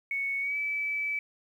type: tone with pitch glide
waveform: sine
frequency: 2217 to 2303 Hz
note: C#7 to D7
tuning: 0 to -34 cents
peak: -28 dBFS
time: 0.11-1.19 s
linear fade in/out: 2 ms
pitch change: +66 cents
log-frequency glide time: 0.4-0.57 s
effects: 10-bit